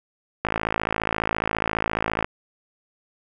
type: click train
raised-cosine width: 0.5 ms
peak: -7 dBFS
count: 99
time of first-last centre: 0.45-2.245 s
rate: 54.6 Hz
effects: none